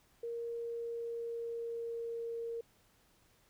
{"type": "tone with pitch glide", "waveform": "sine", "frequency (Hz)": [467.4, 463.1], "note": ["A#4", "A#4"], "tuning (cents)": [5, -11], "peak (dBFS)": -37, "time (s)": [0.23, 2.61], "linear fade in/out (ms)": 5, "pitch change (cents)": -16, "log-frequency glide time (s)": [0.46, 2.35], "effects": ["pink hiss -69 dBFS RMS until 3.49 s"]}